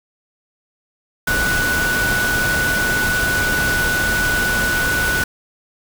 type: tone in noise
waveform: sine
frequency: 1480 Hz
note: F#6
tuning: in tune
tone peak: -17 dBFS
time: 1.27-5.24 s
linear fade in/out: 5 ms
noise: pink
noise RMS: -22 dBFS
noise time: 1.27-5.24 s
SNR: +2 dB
effects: none